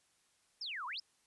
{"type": "exponential two-way sweep", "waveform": "sine", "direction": "down then up", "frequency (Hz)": [5550, 933, 5550], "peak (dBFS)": -39, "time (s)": [0.61, 1], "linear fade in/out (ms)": 5, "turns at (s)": 0.86, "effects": ["white hiss -73 dBFS RMS until 1.26 s", "resampled to 24000 Hz"]}